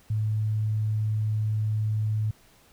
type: tone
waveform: sine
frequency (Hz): 107.8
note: A2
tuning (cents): -35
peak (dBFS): -23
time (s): 0.1-2.31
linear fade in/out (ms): 5
effects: pink hiss -58 dBFS RMS until 2.72 s